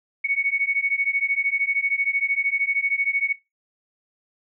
sine beating tone pair, 2217 / 2230 Hz, C#7 / C#7, 0 / +10 cents, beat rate 13 Hz, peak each -23 dBFS, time 0.24-3.33 s, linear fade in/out 10 ms, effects noise-tail reverb RT60 0.2 s tail -17 dB re dry

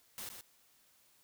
white noise with echo, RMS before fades -44 dBFS, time 0.18-0.29 s, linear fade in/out 0 ms, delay 120 ms, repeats 1, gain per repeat -6 dB, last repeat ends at 0.41 s, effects white hiss -68 dBFS RMS until 1.23 s

